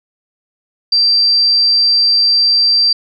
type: tone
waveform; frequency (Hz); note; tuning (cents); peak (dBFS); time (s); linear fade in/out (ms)
sine; 4699; D8; 0; -8; 0.92-2.93; 5
effects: none